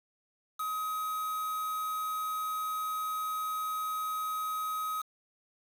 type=tone with quantisation; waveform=triangle; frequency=1265 Hz; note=D#6; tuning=28 cents sharp; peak=-30 dBFS; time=0.59-5.02 s; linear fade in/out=10 ms; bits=7; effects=none